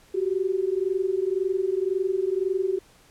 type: tone pair together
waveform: sine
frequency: 368.2 / 390.1 Hz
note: F#4 / G4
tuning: -8 / -8 cents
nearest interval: minor second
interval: 100 cents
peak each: -25 dBFS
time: 0.14-2.79 s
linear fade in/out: 10 ms
effects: pink hiss -56 dBFS RMS until 3.1 s + low-pass 12000 Hz 12 dB/octave